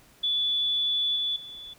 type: tone with level steps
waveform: sine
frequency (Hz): 3452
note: A7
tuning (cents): -34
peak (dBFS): -23 / -25 / -39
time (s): 0.23-1.74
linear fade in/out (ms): 10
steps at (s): 1.16 / 1.36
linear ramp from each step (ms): 2
effects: pink hiss -57 dBFS RMS until 1.78 s